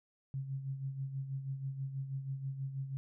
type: tone with tremolo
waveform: sine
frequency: 135.5 Hz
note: C#3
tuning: 39 cents flat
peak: -34 dBFS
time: 0.34-2.97 s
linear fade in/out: 0 ms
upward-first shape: sine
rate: 6.2 Hz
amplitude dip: 60%
effects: none